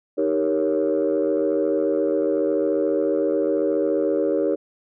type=chord; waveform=sine; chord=Eb dominant seventh; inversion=none; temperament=equal; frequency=311.1 / 392 / 466.2 / 554.4 Hz; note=Eb4 / G4 / Bb4 / Db5; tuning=0 / 0 / 0 / 0 cents; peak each=-23 dBFS; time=0.17-4.56 s; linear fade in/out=20 ms; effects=tanh soft clip ceiling -12 dBFS